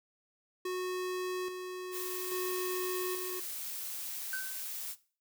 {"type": "tone with tremolo", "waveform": "square", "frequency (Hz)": 366.5, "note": "F#4", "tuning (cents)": -16, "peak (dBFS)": -34, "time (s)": [0.65, 3.4], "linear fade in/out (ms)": 5, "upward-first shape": "square", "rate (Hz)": 0.6, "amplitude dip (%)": 45}
{"type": "noise", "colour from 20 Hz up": "blue", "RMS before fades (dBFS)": -40, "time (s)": [1.91, 4.96], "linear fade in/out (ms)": 50}
{"type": "tone with exponential decay", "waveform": "triangle", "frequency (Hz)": 1532, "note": "G6", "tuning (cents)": -40, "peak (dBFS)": -31, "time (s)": [4.33, 4.72], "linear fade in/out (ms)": 2, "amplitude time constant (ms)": 83}
{"effects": ["noise-tail reverb RT60 0.4 s tail -18 dB re dry"]}